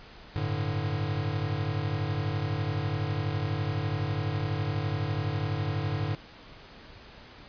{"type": "chord", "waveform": "square", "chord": "G suspended second", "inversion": "none", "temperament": "equal", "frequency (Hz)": [98, 110, 146.83], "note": ["G2", "A2", "D3"], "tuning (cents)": [0, 0, 0], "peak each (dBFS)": -33, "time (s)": [0.36, 6.15], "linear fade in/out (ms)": 0, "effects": ["pink hiss -49 dBFS RMS until 7.48 s", "resampled to 11025 Hz"]}